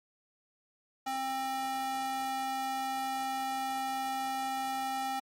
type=tone with high-pass filter; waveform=square; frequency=265.3 Hz; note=C4; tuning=24 cents sharp; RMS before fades=-34 dBFS; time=1.06-5.2 s; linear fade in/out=10 ms; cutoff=610 Hz; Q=5.7; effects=MP3 64 kbps